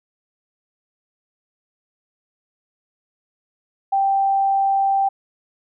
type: tone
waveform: sine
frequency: 784 Hz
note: G5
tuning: in tune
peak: -15 dBFS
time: 3.92-5.09 s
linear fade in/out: 10 ms
effects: none